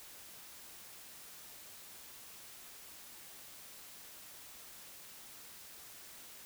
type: silence
effects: white hiss -53 dBFS RMS until 6.45 s